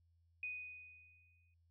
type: tone with exponential decay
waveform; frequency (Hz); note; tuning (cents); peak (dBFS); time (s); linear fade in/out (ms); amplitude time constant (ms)
sine; 2489; D#7; 0; -39; 0.43-1.54; 2; 240
effects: added 84 Hz sine -70 dBFS peak until 1.7 s